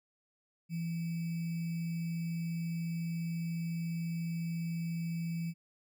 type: tone with sample-and-hold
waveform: sine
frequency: 167.1 Hz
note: E3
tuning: 24 cents sharp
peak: -33 dBFS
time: 0.69-5.54 s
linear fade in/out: 50 ms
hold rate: 2450 Hz
effects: none